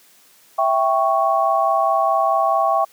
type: chord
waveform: sine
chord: C# diminished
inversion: first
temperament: equal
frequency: 659.3 / 784 / 1108.7 Hz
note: E5 / G5 / C#6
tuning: 0 / 0 / 0 cents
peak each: -19 dBFS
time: 0.58-2.85 s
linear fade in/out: 10 ms
effects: white hiss -52 dBFS RMS until 2.92 s + high-pass 150 Hz 12 dB/octave